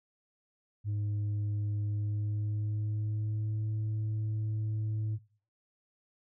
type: tone with pitch glide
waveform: sine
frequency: 103.83 to 108.05 Hz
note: G#2 to A2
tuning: 0 to -31 cents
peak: -27 dBFS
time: 0.84-5.19 s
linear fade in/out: 50 ms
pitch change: +69 cents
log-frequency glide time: 1.85-3.69 s
effects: noise-tail reverb RT60 0.5 s tail -24 dB re dry + tanh soft clip ceiling -29 dBFS